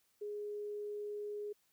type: tone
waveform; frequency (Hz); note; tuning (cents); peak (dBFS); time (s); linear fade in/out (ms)
sine; 415.3; G#4; 0; -39; 0.21-1.53; 10
effects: white hiss -75 dBFS RMS until 1.72 s